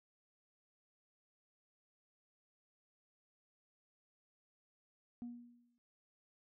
sine tone with exponential decay, 240 Hz, B3, 49 cents flat, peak -39 dBFS, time 5.22-5.78 s, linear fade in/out 0 ms, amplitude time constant 120 ms, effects tanh soft clip ceiling -40 dBFS

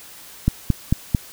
click train, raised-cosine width 5 ms, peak -3 dBFS, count 4, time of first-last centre 0.48-1.148 s, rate 4.49 Hz, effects white hiss -42 dBFS RMS until 1.32 s

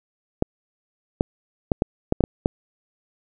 clicks, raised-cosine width 2 ms, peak -4 dBFS, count 8, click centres 0.424 / 1.209 / 1.718 / 1.821 / 2.124 / 2.207 / 2.239 / 2.459 s, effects none

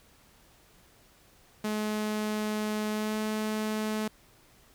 sawtooth tone with pitch glide, 213.1 to 215.5 Hz, G#3 to A3, +45 to -36 cents, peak -25 dBFS, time 1.64-4.08 s, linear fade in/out 5 ms, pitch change +19 cents, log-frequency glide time 2.9-3.17 s, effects pink hiss -60 dBFS RMS until 4.74 s

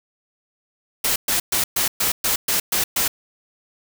white noise bursts, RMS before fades -20 dBFS, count 9, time 1.04-3.08 s, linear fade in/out 5 ms, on 120 ms, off 120 ms, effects none

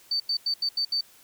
sine tone bursts at uneven times, 4569 Hz, D8, 48 cents flat, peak -23 dBFS, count 6, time 0.11-0.2 / 0.29-0.37 / 0.46-0.54 / 0.62-0.69 / 0.77-0.85 / 0.92-1.01 s, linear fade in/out 5 ms, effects white hiss -55 dBFS RMS until 1.23 s

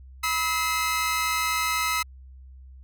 sawtooth tone cluster, 980 / 1288 / 2076 Hz, B5 / E6 / C7, -14 / -41 / -14 cents, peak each -28 / -22 / -25 dBFS, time 0.23-2.03 s, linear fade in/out 10 ms, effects added 65 Hz sine -43 dBFS peak until 2.83 s

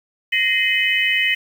sine tone cluster, 1868 / 2069 / 2539 / 3003 Hz, A#6 / C7 / D#7 / F#7, +3 / -20 / +34 / +25 cents, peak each -21 dBFS, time 0.32-1.35 s, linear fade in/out 10 ms, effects 7-bit

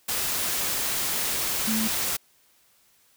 sine tone in noise, 220 Hz, A3, in tune, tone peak -25 dBFS, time 1.67-1.88 s, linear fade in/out 10 ms, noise white, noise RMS -27 dBFS, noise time 0.08-2.17 s, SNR -1 dB, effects white hiss -62 dBFS RMS until 3.16 s

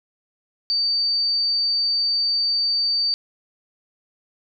sine tone, 4607 Hz, D8, 34 cents flat, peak -18 dBFS, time 0.7-3.14 s, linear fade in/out 0 ms, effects none

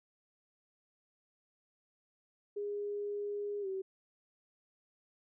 sine tone with pitch glide, 410.2 to 382.7 Hz, G#4 to G4, -21 to -42 cents, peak -35 dBFS, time 2.56-3.82 s, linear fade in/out 10 ms, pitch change -121 cents, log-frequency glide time 3.61-3.67 s, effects none

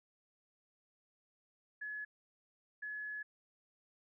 sine tone bursts at uneven times, 1700 Hz, G#6, 40 cents sharp, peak -40 dBFS, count 2, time 1.81-2.05 / 2.82-3.23 s, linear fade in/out 10 ms, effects none

